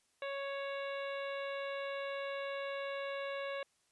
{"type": "harmonic tone with a mistuned harmonic", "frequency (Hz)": 554.4, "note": "C#5", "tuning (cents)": 0, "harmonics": [1, 2, 3, 4, 5, 6, 7], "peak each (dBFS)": [-39, -46, -47, -49, -50, -56, -55], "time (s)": [0.22, 3.63], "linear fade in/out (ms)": 2, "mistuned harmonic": 6, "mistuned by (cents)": 71, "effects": ["white hiss -75 dBFS RMS until 3.91 s", "resampled to 24000 Hz"]}